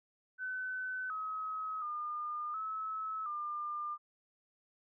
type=tone with pitch steps; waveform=sine; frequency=1513 / 1276 / 1211 / 1296 / 1200 Hz; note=F#6 / D#6 / D#6 / E6 / D6; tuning=+38 / +43 / -47 / -30 / +37 cents; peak=-36 dBFS; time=0.38-3.98 s; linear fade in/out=50 ms; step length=720 ms; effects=none